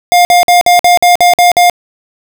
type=tone bursts; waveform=square; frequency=707 Hz; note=F5; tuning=21 cents sharp; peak=-4 dBFS; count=9; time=0.12-1.698 s; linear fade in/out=0 ms; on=130 ms; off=51 ms; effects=none